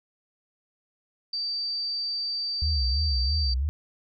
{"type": "tone", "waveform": "sine", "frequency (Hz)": 4643, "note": "D8", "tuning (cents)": -21, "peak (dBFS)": -27, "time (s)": [1.33, 3.54], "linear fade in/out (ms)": 5}
{"type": "tone with vibrato", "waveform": "sine", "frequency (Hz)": 69.8, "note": "C#2", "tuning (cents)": 13, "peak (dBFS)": -23, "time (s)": [2.62, 3.69], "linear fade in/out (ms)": 0, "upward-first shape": "sine", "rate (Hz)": 3, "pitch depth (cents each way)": 200}
{"effects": []}